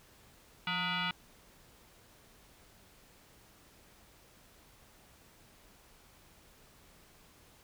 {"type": "tone with frequency modulation", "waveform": "sine", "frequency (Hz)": 715, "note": "F5", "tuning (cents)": 41, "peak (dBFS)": -31, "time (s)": [0.67, 1.11], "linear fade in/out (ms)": 2, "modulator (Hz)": 542, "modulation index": 5.2, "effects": ["pink hiss -61 dBFS RMS until 7.63 s"]}